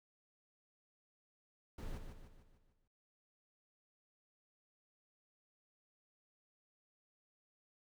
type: noise with echo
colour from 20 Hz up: brown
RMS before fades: -44 dBFS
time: 1.78-1.98 s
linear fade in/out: 5 ms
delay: 150 ms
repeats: 6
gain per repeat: -6 dB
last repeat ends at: 2.88 s
effects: none